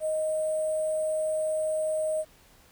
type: tone with sample-and-hold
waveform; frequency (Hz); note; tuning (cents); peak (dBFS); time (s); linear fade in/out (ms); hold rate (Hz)
sine; 625; D#5; +8; -25; 0-2.25; 50; 8820
effects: pink hiss -58 dBFS RMS until 2.71 s